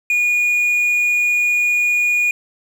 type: tone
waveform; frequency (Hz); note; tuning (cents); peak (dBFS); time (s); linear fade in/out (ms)
triangle; 2445; D#7; -31; -12; 0.1-2.31; 2
effects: 7-bit